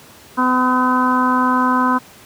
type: harmonic tone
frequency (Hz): 253.4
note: B3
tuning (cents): +45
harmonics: 1 / 2 / 3 / 4 / 5 / 6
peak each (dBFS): -17 / -28 / -28 / -16 / -21 / -24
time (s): 0.37-1.99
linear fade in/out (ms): 20
effects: pink hiss -43 dBFS RMS until 2.25 s + high-pass 100 Hz 12 dB/octave